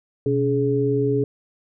sine tone cluster, 127.5 / 282.6 / 420.4 Hz, C3 / C#4 / G#4, -44 / +34 / +21 cents, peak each -23 / -24 / -20 dBFS, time 0.26-1.24 s, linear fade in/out 2 ms, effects none

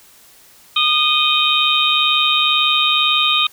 sine tone cluster, 1224 / 2486 / 3120 / 3632 / 3774 Hz, D#6 / D#7 / G7 / A#7 / A#7, -29 / -2 / -9 / -46 / +21 cents, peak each -19 dBFS, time 0.76-3.47 s, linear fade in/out 5 ms, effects white hiss -47 dBFS RMS until 3.52 s

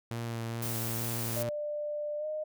sawtooth tone with vibrato, 115.8 Hz, A#2, 11 cents flat, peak -30 dBFS, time 0.11-1.49 s, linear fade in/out 0 ms, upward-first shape sine, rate 2.3 Hz, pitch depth 19 cents each way
blue noise, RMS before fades -37 dBFS, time 0.62-1.43 s, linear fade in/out 5 ms
sine tone with pitch glide, 594 to 614.6 Hz, D5 to D#5, +20 to -21 cents, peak -32 dBFS, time 1.36-2.44 s, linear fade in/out 10 ms, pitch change +59 cents, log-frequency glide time 2.18-2.26 s
effects none

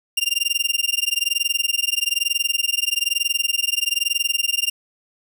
sawtooth tone with amplitude modulation, 2794 Hz, F7, in tune, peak -12 dBFS, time 0.17-4.7 s, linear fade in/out 5 ms, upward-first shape sine, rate 21.1 Hz, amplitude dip 100%, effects none

